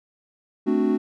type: chord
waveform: triangle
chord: D dominant seventh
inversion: second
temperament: equal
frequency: 220 / 261.6 / 293.7 / 370 Hz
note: A3 / C4 / D4 / F#4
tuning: 0 / 0 / 0 / 0 cents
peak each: -22 dBFS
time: 0.66-0.98 s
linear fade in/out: 20 ms
effects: none